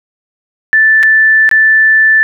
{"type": "tone with dropouts", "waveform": "sine", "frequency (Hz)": 1760, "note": "A6", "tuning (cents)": 0, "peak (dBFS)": -4, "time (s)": [0.73, 2.23], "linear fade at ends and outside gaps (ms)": 0, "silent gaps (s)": [[1.029, 1.033], [1.491, 1.513]], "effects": []}